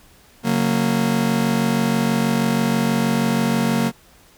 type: chord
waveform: 40% pulse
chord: F# major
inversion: second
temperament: just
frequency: 138.75 / 185 / 231.2 Hz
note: C#3 / F#3 / A#3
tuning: +2 / 0 / -14 cents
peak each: -24 / -22 / -18 dBFS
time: 0.43-3.92 s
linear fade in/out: 50 ms
effects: pink hiss -51 dBFS RMS until 4.37 s